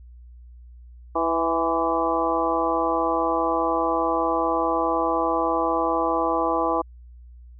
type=harmonic tone with a mistuned harmonic; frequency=164.81 Hz; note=E3; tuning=in tune; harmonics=2 / 3 / 4 / 5 / 6 / 7; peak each=-27 / -27 / -27 / -27 / -27 / -27 dBFS; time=1.15-6.82 s; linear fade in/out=10 ms; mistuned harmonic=6; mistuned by=+43 cents; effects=added 60 Hz sine -42 dBFS peak until 7.59 s